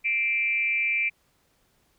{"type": "tone with frequency modulation", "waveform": "sine", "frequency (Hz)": 2349, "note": "D7", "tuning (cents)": 0, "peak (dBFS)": -22, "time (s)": [0.04, 1.1], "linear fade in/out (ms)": 20, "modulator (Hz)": 242, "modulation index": 0.59, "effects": ["pink hiss -67 dBFS RMS until 1.98 s"]}